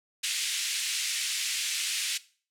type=band-pass noise; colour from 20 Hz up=pink; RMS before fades=-31 dBFS; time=0.23-2.18 s; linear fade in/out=10 ms; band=2300 to 9900 Hz; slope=24 dB/octave; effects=noise-tail reverb RT60 0.4 s tail -18 dB re dry